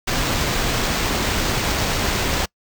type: noise with sample-and-hold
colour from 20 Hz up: pink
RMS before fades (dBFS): -21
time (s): 0.07-2.46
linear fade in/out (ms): 10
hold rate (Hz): 11025
effects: noise-tail reverb RT60 0.1 s tail -26 dB re dry